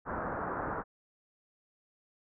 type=low-pass noise; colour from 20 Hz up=white; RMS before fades=-36 dBFS; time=0.05-0.84 s; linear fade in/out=50 ms; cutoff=1500 Hz; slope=48 dB/octave; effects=none